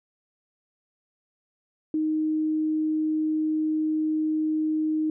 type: tone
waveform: sine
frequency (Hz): 311.1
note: D#4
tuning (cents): 0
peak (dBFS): -22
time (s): 1.94-5.1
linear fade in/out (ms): 2
effects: none